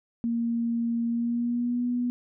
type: tone with pitch glide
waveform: sine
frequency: 233.1 to 244.3 Hz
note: A#3 to B3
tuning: 0 to -19 cents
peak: -24 dBFS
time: 0.24-2.1 s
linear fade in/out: 0 ms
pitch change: +81 cents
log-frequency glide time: 1.07-1.85 s
effects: none